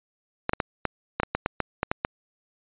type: clicks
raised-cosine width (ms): 0.5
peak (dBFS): -8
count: 12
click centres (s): 0.494 / 0.534 / 0.602 / 0.853 / 1.2 / 1.233 / 1.35 / 1.461 / 1.603 / 1.831 / 1.915 / 2.049
effects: resampled to 8000 Hz